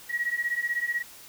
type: beating tone pair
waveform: sine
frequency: 1900 / 1916 Hz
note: A#6 / A#6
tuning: +33 / +47 cents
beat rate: 16 Hz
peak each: -30 / -28 dBFS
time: 0.09-1.03 s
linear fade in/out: 20 ms
effects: white hiss -48 dBFS RMS until 1.28 s